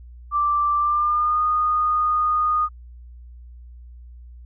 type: tone with pitch glide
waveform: sine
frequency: 1174.7 to 1231 Hz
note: D6 to D#6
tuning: 0 to -19 cents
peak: -17 dBFS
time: 0.31-2.69 s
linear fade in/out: 50 ms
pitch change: +81 cents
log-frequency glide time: 0.77-1.42 s
effects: added 60 Hz sine -39 dBFS peak until 4.45 s